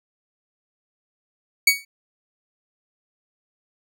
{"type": "tone with exponential decay", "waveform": "sawtooth", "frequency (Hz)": 2249, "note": "C#7", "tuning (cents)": 24, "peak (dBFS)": -6, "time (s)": [1.67, 1.85], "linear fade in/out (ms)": 5, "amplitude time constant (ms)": 37, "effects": []}